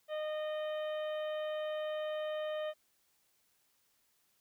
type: harmonic tone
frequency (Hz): 614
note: D#5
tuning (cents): -23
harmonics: 1 / 2 / 3 / 4 / 5 / 6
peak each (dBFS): -35 / -48 / -49 / -57 / -51 / -59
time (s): 0.08-2.74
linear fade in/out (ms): 50
effects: white hiss -74 dBFS RMS until 4.4 s